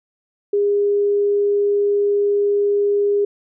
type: tone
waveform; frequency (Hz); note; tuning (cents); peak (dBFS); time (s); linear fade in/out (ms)
sine; 407.2; G#4; -34; -14; 0.53-3.25; 5
effects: none